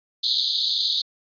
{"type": "band-pass noise", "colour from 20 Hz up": "white", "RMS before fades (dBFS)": -23, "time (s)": [0.23, 1.02], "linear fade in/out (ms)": 10, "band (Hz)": [3500, 4600], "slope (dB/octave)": 96, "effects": ["resampled to 11025 Hz"]}